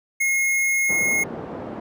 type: tone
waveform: square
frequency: 2157 Hz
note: C#7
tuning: 48 cents flat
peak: -19 dBFS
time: 0.2-1.24 s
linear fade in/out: 10 ms
type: band-pass noise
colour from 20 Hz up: pink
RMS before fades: -33 dBFS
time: 0.89-1.8 s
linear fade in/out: 5 ms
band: 190 to 760 Hz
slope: 12 dB/octave
effects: none